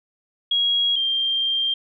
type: tone pair in turn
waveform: sine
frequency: 3300 / 3181 Hz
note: G#7 / G7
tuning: -12 / +25 cents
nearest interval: minor second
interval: 63 cents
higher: first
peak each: -17 / -19 dBFS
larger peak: first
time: 0.51-0.96 / 0.96-1.74 s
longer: second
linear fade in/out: 5 ms
effects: none